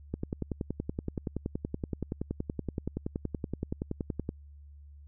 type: click train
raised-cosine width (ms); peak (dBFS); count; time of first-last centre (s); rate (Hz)
3; -19; 45; 0.14-4.291; 10.6
effects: added 72 Hz sine -48 dBFS peak until 5.07 s